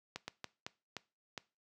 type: slowing click train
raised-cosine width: 0.2 ms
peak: -23 dBFS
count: 6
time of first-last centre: 0.16-1.378 s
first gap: 120 ms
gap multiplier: 1.36
effects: noise-tail reverb RT60 0.3 s tail -20 dB re dry + high-pass 100 Hz 12 dB/octave